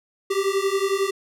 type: beating tone pair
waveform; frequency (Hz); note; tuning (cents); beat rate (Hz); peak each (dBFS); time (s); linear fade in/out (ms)
square; 385.8 / 396.8; G4 / G4; -28 / +21; 11; -24; 0.3-1.11; 10
effects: low-pass 12000 Hz 12 dB/octave